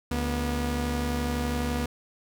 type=tone pair together; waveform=sawtooth; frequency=71.9 / 241.8 Hz; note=D2 / B3; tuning=-36 / -36 cents; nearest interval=octave + major sixth; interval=2100 cents; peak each=-25 dBFS; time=0.11-1.86 s; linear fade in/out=5 ms; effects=none